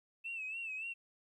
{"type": "tone with vibrato", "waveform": "sine", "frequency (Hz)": 2637, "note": "E7", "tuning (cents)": 0, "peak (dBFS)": -38, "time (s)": [0.24, 0.94], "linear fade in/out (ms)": 20, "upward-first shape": "sine", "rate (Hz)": 3.5, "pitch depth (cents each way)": 78, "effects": ["tanh soft clip ceiling -34 dBFS", "13-bit"]}